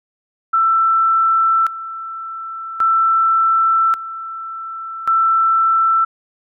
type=tone with tremolo; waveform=sine; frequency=1333 Hz; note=E6; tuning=19 cents sharp; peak=-11 dBFS; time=0.53-6.05 s; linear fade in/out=10 ms; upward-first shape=square; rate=0.44 Hz; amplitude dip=80%; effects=none